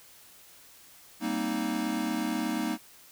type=chord; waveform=square; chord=C minor seventh; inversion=second; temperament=equal; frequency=196 / 233.1 / 261.6 / 311.1 Hz; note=G3 / Bb3 / C4 / Eb4; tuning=0 / 0 / 0 / 0 cents; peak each=-38 / -33 / -37 / -33 dBFS; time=1.2-2.78 s; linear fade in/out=50 ms; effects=white hiss -54 dBFS RMS until 3.11 s